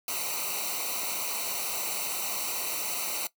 white noise with comb filter, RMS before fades -32 dBFS, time 0.08-3.27 s, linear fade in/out 2 ms, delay 0.59 ms, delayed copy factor -1, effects noise-tail reverb RT60 0.1 s tail -18 dB re dry

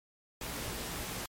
pink noise with comb filter, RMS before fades -39 dBFS, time 0.41-1.26 s, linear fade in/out 2 ms, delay 17 ms, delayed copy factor +0.55, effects MP3 64 kbps

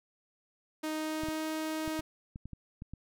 sawtooth tone with pitch glide, 311.1 to 314.2 Hz, D#4 to D#4, 0 to +17 cents, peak -29 dBFS, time 0.83-2.01 s, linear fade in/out 10 ms, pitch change +17 cents, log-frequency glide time 0.93-1.43 s
clicks, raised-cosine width 5 ms, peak -30 dBFS, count 9, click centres 1.235 / 1.286 / 1.878 / 1.993 / 2.359 / 2.456 / 2.533 / 2.821 / 2.936 s
effects none

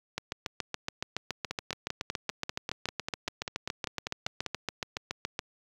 two click trains, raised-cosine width 0.2 ms, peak -15 / -14 dBFS, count 16 / 38, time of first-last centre 1.51-4.463 / 0.18-5.391 s, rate 5.08 / 7.1 Hz, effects high-pass 60 Hz 12 dB/octave + 9-bit

